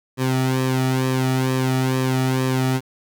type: tone with flanger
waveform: sawtooth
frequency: 130 Hz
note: C3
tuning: 11 cents flat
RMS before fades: -20 dBFS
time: 0.17-2.81 s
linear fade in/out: 50 ms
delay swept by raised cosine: 1.4 to 1.91 ms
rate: 2.2 Hz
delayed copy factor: -0.7
effects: 9-bit